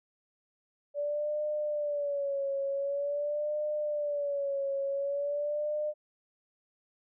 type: tone with vibrato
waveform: sine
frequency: 576 Hz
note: D5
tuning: 34 cents flat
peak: -29 dBFS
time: 0.94-5.94 s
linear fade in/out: 50 ms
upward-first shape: sine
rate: 0.46 Hz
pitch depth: 76 cents each way
effects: none